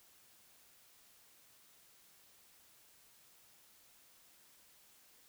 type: silence
effects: white hiss -65 dBFS RMS until 5.28 s